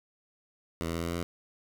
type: tone with pitch steps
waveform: 10% pulse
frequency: 82.41 / 83.13 / 83.85 / 84.58 / 85.32 / 86.06 Hz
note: E2 / E2 / E2 / E2 / F2 / F2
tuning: 0 / +15 / +30 / +45 / -40 / -25 cents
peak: -23 dBFS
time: 0.81-1.23 s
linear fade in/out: 0 ms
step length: 70 ms
effects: 9-bit